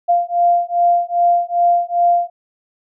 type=beating tone pair; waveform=sine; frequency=695 / 697.5 Hz; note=F5 / F5; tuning=-9 / -2 cents; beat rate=2.5 Hz; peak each=-15 dBFS; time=0.08-2.3 s; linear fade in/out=20 ms; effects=none